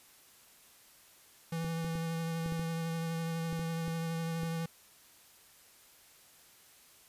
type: tone with vibrato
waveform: square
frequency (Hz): 164.8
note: E3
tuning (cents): 0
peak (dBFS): -34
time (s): 1.52-4.66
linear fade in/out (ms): 5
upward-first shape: triangle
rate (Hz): 12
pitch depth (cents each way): 19
type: clicks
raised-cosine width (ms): 3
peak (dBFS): -30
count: 10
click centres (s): 1.646 / 1.846 / 1.954 / 2.461 / 2.523 / 2.595 / 3.528 / 3.594 / 3.88 / 4.433
effects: white hiss -60 dBFS RMS until 7.08 s + resampled to 32000 Hz